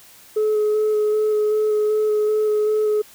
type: tone with vibrato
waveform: sine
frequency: 426.4 Hz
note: G#4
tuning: 46 cents sharp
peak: -14 dBFS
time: 0.36-3.02 s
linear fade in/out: 10 ms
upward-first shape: square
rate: 2.6 Hz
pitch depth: 11 cents each way
effects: tanh soft clip ceiling -14 dBFS + white hiss -47 dBFS RMS until 3.14 s